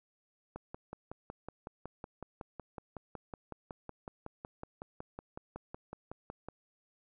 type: click train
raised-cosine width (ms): 1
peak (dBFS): -28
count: 33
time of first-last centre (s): 0.56-6.486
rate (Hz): 5.4
effects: none